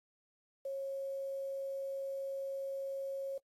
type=tone with quantisation; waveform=sine; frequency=545 Hz; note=C#5; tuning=29 cents flat; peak=-36 dBFS; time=0.65-3.38 s; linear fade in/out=5 ms; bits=10; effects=noise-tail reverb RT60 0.1 s tail -24 dB re dry + AAC 48 kbps